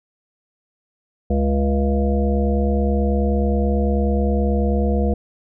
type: harmonic tone with a mistuned harmonic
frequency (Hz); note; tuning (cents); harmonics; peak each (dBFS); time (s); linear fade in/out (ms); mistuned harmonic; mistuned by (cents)
69.3; C#2; 0; 1 / 3 / 5 / 7 / 9 / 10; -18 / -21 / -29 / -24 / -32 / -29; 1.3-5.14; 5; 5; -19
effects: none